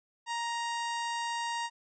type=harmonic tone; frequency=936 Hz; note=A#5; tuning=7 cents sharp; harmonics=1 / 2 / 3 / 4 / 5 / 6 / 7 / 8 / 9; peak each=-33 / -39 / -43 / -45 / -47 / -49 / -50 / -51 / -52 dBFS; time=0.26-1.7 s; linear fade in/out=50 ms; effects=none